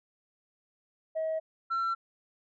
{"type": "tone pair in turn", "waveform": "sine", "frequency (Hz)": [638, 1351.9], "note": ["D#5", "E6"], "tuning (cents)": [43, 43], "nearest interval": "octave + minor second", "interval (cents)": 1300, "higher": "second", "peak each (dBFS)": [-27, -25], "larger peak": "second", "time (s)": [[1.15, 1.4], [1.7, 1.95]], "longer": "neither", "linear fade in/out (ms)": 20, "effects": ["tanh soft clip ceiling -26 dBFS"]}